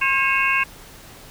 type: tone cluster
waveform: sine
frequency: 1070 / 1615 / 2186 / 2543 / 2740 Hz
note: C6 / G#6 / C#7 / D#7 / F7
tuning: +38 / -49 / -25 / +37 / -34 cents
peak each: -23 dBFS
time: 0.01-0.64 s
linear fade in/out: 10 ms
effects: pink hiss -43 dBFS RMS until 1.3 s